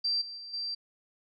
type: tone with level steps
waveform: sine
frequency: 4700 Hz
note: D8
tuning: 1 cent sharp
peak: -26 / -39 / -41 / -32 dBFS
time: 0.04-0.75 s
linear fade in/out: 10 ms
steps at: 0.21 / 0.37 / 0.53 s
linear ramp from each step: 10 ms
effects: none